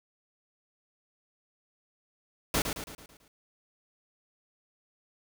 pink noise with echo, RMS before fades -27 dBFS, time 2.54-2.62 s, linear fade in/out 2 ms, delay 110 ms, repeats 6, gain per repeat -6 dB, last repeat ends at 3.28 s, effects none

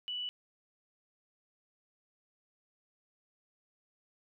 sine tone, 2960 Hz, F#7, in tune, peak -35 dBFS, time 0.08-0.29 s, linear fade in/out 0 ms, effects none

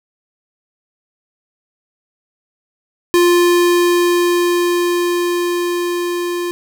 square tone with level ramp, 350 Hz, F4, 4 cents sharp, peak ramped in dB -9 to -19 dBFS, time 3.14-6.51 s, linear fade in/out 0 ms, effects none

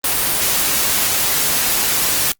white noise, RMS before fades -17 dBFS, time 0.04-2.32 s, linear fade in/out 2 ms, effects noise-tail reverb RT60 0.1 s tail -26 dB re dry + Opus 24 kbps

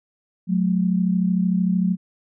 sine tone pair together, 182.26 / 215.5 Hz, F#3 / A3, -26 / -36 cents, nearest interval minor third, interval 290 cents, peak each -18 / -23 dBFS, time 0.47-1.97 s, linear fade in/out 50 ms, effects none

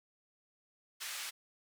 pink band-pass noise, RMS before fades -42 dBFS, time 1-1.31 s, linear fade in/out 20 ms, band 1800 to 12000 Hz, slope 12 dB/octave, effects none

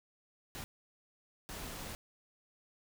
pink noise bursts at uneven times, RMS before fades -44 dBFS, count 2, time 0.55-0.64 / 1.49-1.95 s, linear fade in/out 0 ms, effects none

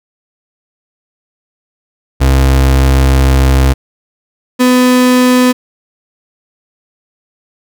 35% pulse tone pair in turn, 66.5 / 251.1 Hz, C2 / B3, +29 / +29 cents, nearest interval octave + major seventh, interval 2300 cents, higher second, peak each -4 dBFS, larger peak neither, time 2.2-3.74 / 4.59-5.53 s, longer first, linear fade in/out 20 ms, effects none

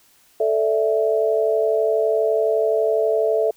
sine chord, A suspended fourth, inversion none, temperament equal, 440 / 587.3 / 659.3 Hz, A4 / D5 / E5, 0 / 0 / 0 cents, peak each -19 / -24 / -20 dBFS, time 0.4-3.51 s, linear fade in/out 5 ms, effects white hiss -56 dBFS RMS until 3.56 s

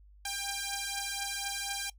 5% pulse beating tone pair, 795 / 799.1 Hz, G5 / G5, +24 / +33 cents, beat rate 4.1 Hz, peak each -25 dBFS, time 0.25-1.9 s, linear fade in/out 5 ms, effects noise-tail reverb RT60 0.1 s tail -22 dB re dry + added 50 Hz sine -54 dBFS peak until 1.98 s

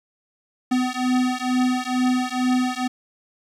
square beating tone pair, 251.4 / 253.6 Hz, B3 / B3, +31 / +46 cents, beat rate 2.2 Hz, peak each -23 dBFS, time 0.71-2.88 s, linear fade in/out 10 ms, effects low-pass 8000 Hz 12 dB/octave + 9-bit

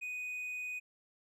triangle tone, 2489 Hz, D#7, in tune, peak -36 dBFS, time 0.01-0.8 s, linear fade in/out 20 ms, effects none

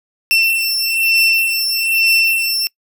30% pulse beating tone pair, 2691 / 2692.1 Hz, E7 / E7, +35 / +36 cents, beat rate 1.1 Hz, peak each -13 dBFS, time 0.31-2.67 s, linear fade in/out 0 ms, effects noise-tail reverb RT60 0.1 s tail -25 dB re dry

